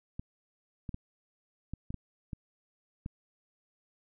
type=clicks; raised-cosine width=5 ms; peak=-25 dBFS; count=8; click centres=0.195 / 0.892 / 0.944 / 1.736 / 1.905 / 1.943 / 2.332 / 3.061 s; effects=none